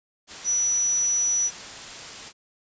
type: tone in noise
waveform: sine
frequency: 5900 Hz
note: F#8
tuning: 6 cents flat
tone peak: -20 dBFS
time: 0.44-1.51 s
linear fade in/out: 50 ms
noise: white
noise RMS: -38 dBFS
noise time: 0.27-2.33 s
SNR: +15 dB
effects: resampled to 16000 Hz